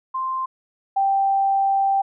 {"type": "tone pair in turn", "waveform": "sine", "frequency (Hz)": [1046.5, 784], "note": ["C6", "G5"], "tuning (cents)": [0, 0], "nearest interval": "perfect fourth", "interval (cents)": 500, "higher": "first", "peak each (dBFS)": [-22, -16], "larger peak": "second", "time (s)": [[0.14, 0.46], [0.96, 2.02]], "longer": "second", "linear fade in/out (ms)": 10, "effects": []}